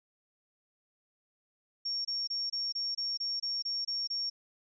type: tone bursts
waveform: sine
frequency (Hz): 5520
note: F8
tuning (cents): -21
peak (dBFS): -31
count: 11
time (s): 1.85-4.3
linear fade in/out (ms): 10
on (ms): 200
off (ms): 25
effects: none